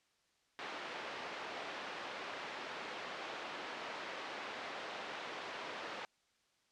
pink band-pass noise, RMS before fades -45 dBFS, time 0.59-6.05 s, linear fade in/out 0 ms, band 480 to 3300 Hz, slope 12 dB/octave, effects white hiss -75 dBFS RMS until 6.71 s + low-pass 6000 Hz 12 dB/octave

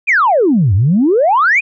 sine exponential two-way sweep, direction down then up, 2557 to 88.8 to 2557 Hz, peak -7 dBFS, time 0.07-1.61 s, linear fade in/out 20 ms, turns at 0.74 s, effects tanh soft clip ceiling -3 dBFS

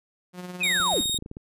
sawtooth tone with tremolo, 179.8 Hz, F#3, 49 cents flat, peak -29 dBFS, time 0.33-1.05 s, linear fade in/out 50 ms, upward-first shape triangle, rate 19 Hz, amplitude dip 55%
sine linear sweep, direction down, 2637 to 146.83 Hz, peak -23 dBFS, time 0.6-1.02 s, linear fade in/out 20 ms
sawtooth tone, 3729 Hz, A#7, in tune, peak -21 dBFS, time 0.63-1.18 s, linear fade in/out 5 ms
clicks, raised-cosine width 3 ms, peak -25 dBFS, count 11, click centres 0.801 / 0.94 / 1.009 / 1.057 / 1.096 / 1.145 / 1.188 / 1.224 / 1.261 / 1.314 / 1.369 s
effects resampled to 32000 Hz

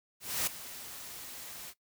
white noise with ADSR envelope, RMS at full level -30 dBFS, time 0.2-1.74 s, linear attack 270 ms, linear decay 6 ms, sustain -15 dB, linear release 54 ms, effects noise-tail reverb RT60 0.1 s tail -17 dB re dry

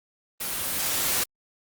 white noise with level ramp, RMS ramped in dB -30 to -24 dBFS, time 0.4-1.24 s, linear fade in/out 10 ms, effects Opus 24 kbps

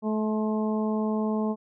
harmonic tone with a mistuned harmonic, 216.1 Hz, A3, 31 cents flat, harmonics 1 / 2 / 3 / 4 / 5, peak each -25 / -31 / -35 / -37 / -39 dBFS, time 0.02-1.56 s, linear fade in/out 50 ms, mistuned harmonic 5, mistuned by -25 cents, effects none

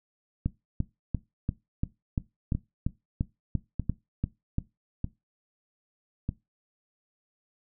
two click trains, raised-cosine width 5 ms, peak -14 / -16 dBFS, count 13 / 4, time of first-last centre 0.46-4.584 / 2.55-6.291 s, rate 2.91 / 0.802 Hz, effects noise-tail reverb RT60 0.2 s tail -18 dB re dry

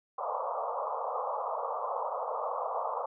white band-pass noise, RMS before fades -34 dBFS, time 0.18-3.06 s, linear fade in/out 5 ms, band 470 to 1200 Hz, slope 96 dB/octave, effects none

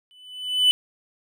triangle tone with exponential growth, 2998 Hz, F#7, 22 cents sharp, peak -10 dBFS, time 0.11-0.71 s, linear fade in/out 0 ms, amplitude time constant 130 ms, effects none

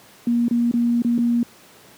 sine tone with dropouts, 237.2 Hz, A#3, 30 cents sharp, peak -15 dBFS, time 0.27-1.43 s, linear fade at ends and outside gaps 2 ms, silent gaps 0.482-0.51 / 0.713-0.738 / 1.02-1.047 / 1.18-1.187 s, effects pink hiss -48 dBFS RMS until 1.97 s + high-pass 150 Hz 12 dB/octave

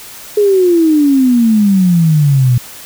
sine exponential sweep, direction down, 423.3 to 120.3 Hz, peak -6 dBFS, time 0.37-2.58 s, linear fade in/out 5 ms, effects white hiss -32 dBFS RMS until 2.85 s

